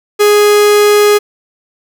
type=tone; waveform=45% pulse; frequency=415.3 Hz; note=G#4; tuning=in tune; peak=-5 dBFS; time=0.19-1.19 s; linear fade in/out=20 ms; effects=none